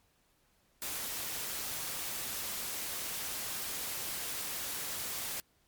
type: noise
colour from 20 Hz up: white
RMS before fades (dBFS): -38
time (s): 0.82-5.4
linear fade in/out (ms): 0
effects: pink hiss -71 dBFS RMS until 5.67 s + MP3 96 kbps